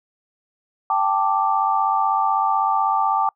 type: chord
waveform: sine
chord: G suspended second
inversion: none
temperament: equal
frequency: 784 / 880 / 1174.7 Hz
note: G5 / A5 / D6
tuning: 0 / 0 / 0 cents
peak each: -21 dBFS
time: 0.9-3.29 s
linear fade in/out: 2 ms
effects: noise-tail reverb RT60 0.1 s tail -25 dB re dry